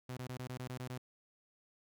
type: tone bursts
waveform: sawtooth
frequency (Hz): 126.7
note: B2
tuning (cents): +45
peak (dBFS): -37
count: 9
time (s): 0.09-0.979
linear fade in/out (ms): 5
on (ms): 81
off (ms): 20
effects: none